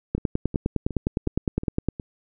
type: two click trains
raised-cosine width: 3 ms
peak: -19 / -9 dBFS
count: 6 / 18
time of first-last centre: 0.18-1.998 / 0.15-1.886 s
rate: 2.75 / 9.79 Hz
effects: none